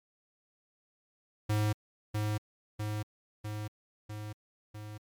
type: tone with echo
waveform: square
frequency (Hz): 105.9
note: G#2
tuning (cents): +34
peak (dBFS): -27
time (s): 1.49-1.73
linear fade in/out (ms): 10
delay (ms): 650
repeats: 5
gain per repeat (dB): -3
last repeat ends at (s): 4.98
effects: MP3 96 kbps